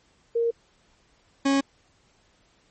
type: tone pair in turn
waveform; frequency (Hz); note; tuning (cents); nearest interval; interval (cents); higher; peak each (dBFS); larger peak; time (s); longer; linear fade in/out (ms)
sine / 40% pulse; 465.5 / 275; A#4 / C#4; -2 / -14; major sixth; 912; first; -20 / -18; second; 0.35-0.51 / 1.45-1.61; neither; 10
effects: pink hiss -63 dBFS RMS until 2.7 s + MP3 32 kbps